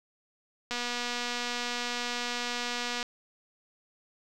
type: click train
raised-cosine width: 0.2 ms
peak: -16 dBFS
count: 562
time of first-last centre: 0.71-3.028 s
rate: 242 Hz
effects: none